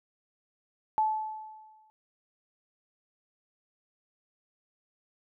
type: tone with exponential decay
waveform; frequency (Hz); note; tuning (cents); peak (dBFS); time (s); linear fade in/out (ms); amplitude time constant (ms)
sine; 867; A5; -26; -21; 0.98-1.9; 0; 200
effects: none